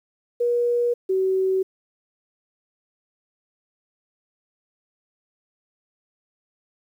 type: tone pair in turn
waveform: sine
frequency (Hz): 480 / 379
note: B4 / F#4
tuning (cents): -49 / +42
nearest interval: major third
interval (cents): 409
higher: first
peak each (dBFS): -18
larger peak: neither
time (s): 0.4-0.94 / 1.09-1.63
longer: neither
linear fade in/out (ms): 10
effects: 9-bit